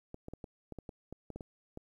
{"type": "clicks", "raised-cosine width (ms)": 2, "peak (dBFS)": -30, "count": 12, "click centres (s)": [0.144, 0.284, 0.336, 0.442, 0.723, 0.787, 0.892, 1.126, 1.303, 1.36, 1.408, 1.774], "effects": ["11-bit"]}